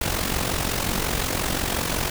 pink noise with amplitude modulation, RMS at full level -22 dBFS, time 0.01-2.1 s, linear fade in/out 5 ms, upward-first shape sine, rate 45.6 Hz, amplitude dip 65%, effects none

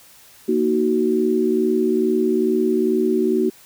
sine chord, D# minor, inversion second, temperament just, 233.3 / 311.1 / 373.4 Hz, A#3 / D#4 / F#4, +2 / 0 / +16 cents, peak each -21 / -22 / -18 dBFS, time 0.48-3.5 s, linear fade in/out 10 ms, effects white hiss -48 dBFS RMS until 3.65 s

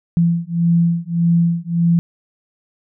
sine beating tone pair, 168.7 / 170.4 Hz, E3 / F3, +40 / -42 cents, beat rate 1.7 Hz, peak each -16 dBFS, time 0.17-1.99 s, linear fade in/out 0 ms, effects none

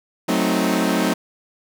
sawtooth chord, F# diminished seventh, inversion none, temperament equal with one note detuned, 185 / 220 / 261.6 / 313.8 Hz, F#3 / A3 / C4 / Eb4, 0 / 0 / 0 / +15 cents, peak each -19 dBFS, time 0.28-1.14 s, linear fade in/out 10 ms, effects none

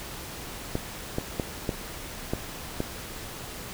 clicks, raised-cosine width 2 ms, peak -13 dBFS, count 6, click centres 0.754 / 1.184 / 1.398 / 1.692 / 2.335 / 2.804 s, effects pink hiss -39 dBFS RMS until 3.73 s

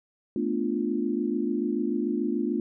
sine chord, B half-diminished seventh, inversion third, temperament equal, 220 / 246.9 / 293.7 / 349.2 Hz, A3 / B3 / D4 / F4, 0 / 0 / 0 / 0 cents, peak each -30 dBFS, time 0.36-2.6 s, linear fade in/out 2 ms, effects none

